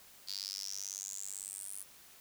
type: tone with high-pass filter sweep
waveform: sawtooth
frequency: 98 Hz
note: G2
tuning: in tune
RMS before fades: -43 dBFS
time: 0.27-1.84 s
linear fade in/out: 20 ms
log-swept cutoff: 4500 to 9900 Hz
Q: 8.4
effects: white hiss -58 dBFS RMS until 2.2 s